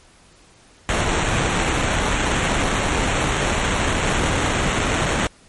pink noise with sample-and-hold, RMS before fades -20 dBFS, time 0.89-5.27 s, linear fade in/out 0 ms, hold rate 4900 Hz, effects pink hiss -51 dBFS RMS until 5.48 s + MP3 48 kbps

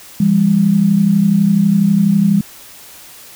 sine tone pair together, 169.7 / 201.8 Hz, F3 / G#3, -49 / -49 cents, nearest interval minor third, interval 300 cents, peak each -14 / -10 dBFS, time 0.2-2.41 s, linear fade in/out 5 ms, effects white hiss -38 dBFS RMS until 3.35 s

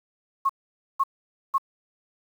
sine tone bursts, 1089 Hz, C#6, 31 cents flat, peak -18 dBFS, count 3, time 0.45-1.582 s, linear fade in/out 10 ms, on 44 ms, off 500 ms, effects 8-bit

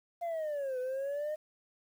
sine linear two-way sweep, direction down then up, 698.5 to 500 to 618 Hz, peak -30 dBFS, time 0.21-1.36 s, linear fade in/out 20 ms, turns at 0.79 s, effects tanh soft clip ceiling -32 dBFS + 10-bit

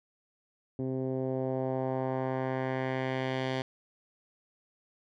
10% pulse tone with low-pass filter sweep, 130.81 Hz, C3, in tune, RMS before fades -32 dBFS, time 0.79-3.62 s, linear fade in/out 2 ms, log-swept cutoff 330 to 3800 Hz, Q 1.3, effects none

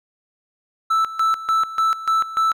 triangle tone with tremolo, 1318.5 Hz, E6, in tune, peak -13 dBFS, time 0.9-2.53 s, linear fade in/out 10 ms, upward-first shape square, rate 3.4 Hz, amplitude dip 80%, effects none

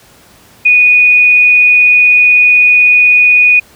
sine tone, 2471 Hz, D#7, 13 cents flat, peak -3 dBFS, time 0.65-3.6 s, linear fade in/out 10 ms, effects pink hiss -42 dBFS RMS until 3.75 s + high-pass 60 Hz 12 dB/octave

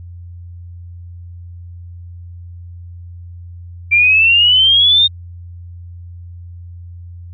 sine exponential sweep, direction up, 2350 to 3699 Hz, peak -7 dBFS, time 3.91-5.08 s, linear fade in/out 20 ms, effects added 87 Hz sine -30 dBFS peak until 7.33 s

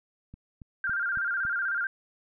click train, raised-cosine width 5 ms, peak -32 dBFS, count 5, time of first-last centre 0.34-1.451 s, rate 3.6 Hz
sine tone with vibrato, 1487 Hz, F#6, 8 cents sharp, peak -26 dBFS, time 0.84-1.87 s, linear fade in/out 2 ms, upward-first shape square, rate 16 Hz, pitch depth 92 cents each way
effects none

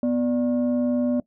sine tone pair together, 246.9 / 589 Hz, B3 / D5, 0 / +5 cents, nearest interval octave + minor third, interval 1505 cents, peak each -19 / -25 dBFS, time 0.03-1.2 s, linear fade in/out 2 ms, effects noise-tail reverb RT60 0.1 s tail -20 dB re dry + tanh soft clip ceiling -15 dBFS

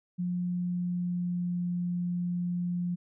sine tone with pitch glide, 177.9 to 176.26 Hz, F3 to F3, +32 to +16 cents, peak -28 dBFS, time 0.18-2.96 s, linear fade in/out 20 ms, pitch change -16 cents, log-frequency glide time 0.41-1.67 s, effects none

